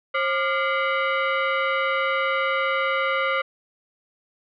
sine tone with frequency modulation, 328.9 Hz, E4, 4 cents flat, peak -20 dBFS, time 0.14-3.42 s, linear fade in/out 10 ms, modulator 865 Hz, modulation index 2.4, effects none

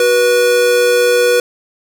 square tone pair together, 371.2 / 486.9 Hz, F#4 / B4, +6 / -25 cents, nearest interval perfect fourth, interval 469 cents, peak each -20 / -10 dBFS, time 0-1.4 s, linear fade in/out 2 ms, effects none

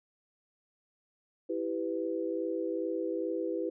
sine chord, E minor, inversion none, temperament equal with one note detuned, 329.6 / 392 / 499.3 Hz, E4 / G4 / B4, 0 / 0 / +19 cents, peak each -34 / -36 / -35 dBFS, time 1.49-3.7 s, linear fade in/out 10 ms, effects none

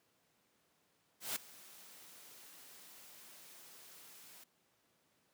white noise with ADSR envelope, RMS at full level -37 dBFS, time 1.2-4.44 s, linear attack 160 ms, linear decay 7 ms, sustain -20 dB, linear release 6 ms, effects pink hiss -75 dBFS RMS until 5.33 s + high-pass 150 Hz 12 dB/octave

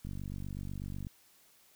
click train, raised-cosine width 5 ms, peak -29 dBFS, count 50, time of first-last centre 0.05-1.069 s, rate 48.1 Hz, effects white hiss -64 dBFS RMS until 1.75 s

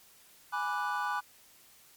triangle chord, G# half-diminished seventh, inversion none, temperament equal, 830.6 / 987.8 / 1174.7 / 1480 Hz, G#5 / B5 / D6 / F#6, 0 / 0 / 0 / 0 cents, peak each -34 dBFS, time 0.52-1.21 s, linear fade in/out 20 ms, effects white hiss -59 dBFS RMS until 1.96 s + MP3 96 kbps

